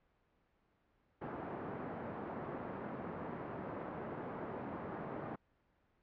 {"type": "band-pass noise", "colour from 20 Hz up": "pink", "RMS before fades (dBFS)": -44, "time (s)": [1.21, 5.36], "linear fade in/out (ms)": 10, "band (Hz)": [170, 1200], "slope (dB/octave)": 12, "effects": ["pink hiss -75 dBFS RMS until 6.02 s", "low-pass 2000 Hz 12 dB/octave"]}